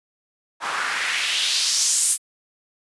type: noise with band-pass filter sweep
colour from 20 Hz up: white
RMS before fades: -22 dBFS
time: 0.6-2.18 s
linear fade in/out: 50 ms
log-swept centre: 1000 to 10000 Hz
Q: 2.2
effects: resampled to 24000 Hz